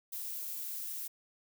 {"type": "noise", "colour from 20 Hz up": "violet", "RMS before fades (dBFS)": -40, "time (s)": [0.12, 1.08], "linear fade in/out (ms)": 10, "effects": []}